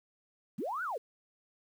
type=linear two-way sweep; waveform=sine; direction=up then down; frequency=146.83 to 1531 to 394.9 Hz; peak=-33 dBFS; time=0.58-0.98 s; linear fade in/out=10 ms; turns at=0.83 s; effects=10-bit